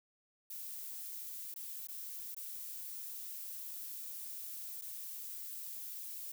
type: noise with dropouts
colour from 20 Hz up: violet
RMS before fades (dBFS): -45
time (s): 0.5-6.32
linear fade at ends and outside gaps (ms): 5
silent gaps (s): 1.541-1.56 / 1.872-1.885 / 2.347-2.365 / 4.814-4.819
effects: none